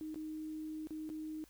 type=tone with dropouts; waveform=sine; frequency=311.1 Hz; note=D#4; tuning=in tune; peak=-40 dBFS; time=0.01-1.44 s; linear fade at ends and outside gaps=0 ms; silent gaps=0.144-0.158 / 0.871-0.907 / 1.092-1.1 s; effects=added 50 Hz sine -66 dBFS peak until 1.49 s + white hiss -66 dBFS RMS until 1.49 s